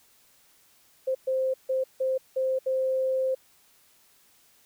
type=tone bursts at uneven times; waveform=sine; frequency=523.3 Hz; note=C5; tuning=in tune; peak=-23 dBFS; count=6; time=1.07-1.15 / 1.27-1.54 / 1.69-1.84 / 2-2.18 / 2.36-2.59 / 2.66-3.35 s; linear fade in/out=10 ms; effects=white hiss -61 dBFS RMS until 4.65 s